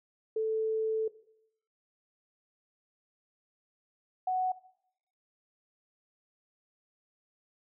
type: tone pair in turn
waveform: sine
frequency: 440 / 742 Hz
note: A4 / F#5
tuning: 0 / +5 cents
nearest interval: major sixth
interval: 905 cents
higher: second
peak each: -27 dBFS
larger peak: neither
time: 0.36-1.08 / 4.27-4.52 s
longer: first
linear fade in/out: 5 ms
effects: noise-tail reverb RT60 0.7 s tail -17 dB re dry